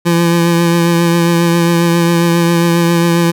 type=tone with vibrato; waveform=25% pulse; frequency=170 Hz; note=F3; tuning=46 cents flat; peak=-5 dBFS; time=0.05-3.32 s; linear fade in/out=20 ms; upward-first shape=triangle; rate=7.4 Hz; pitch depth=25 cents each way; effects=none